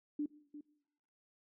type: tone with echo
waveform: sine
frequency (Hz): 295.3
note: D4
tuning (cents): +10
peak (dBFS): -33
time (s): 0.19-0.26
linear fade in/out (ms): 5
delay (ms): 350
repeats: 1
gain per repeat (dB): -13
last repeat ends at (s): 0.61
effects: noise-tail reverb RT60 0.9 s tail -21 dB re dry